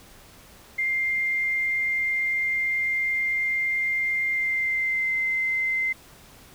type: tone with pitch glide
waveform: sine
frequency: 2103 to 2074 Hz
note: C7 to C7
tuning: +8 to -16 cents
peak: -22 dBFS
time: 0.78-5.93 s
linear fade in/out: 10 ms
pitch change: -24 cents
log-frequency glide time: 4.18-5.16 s
effects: pink hiss -50 dBFS RMS until 6.54 s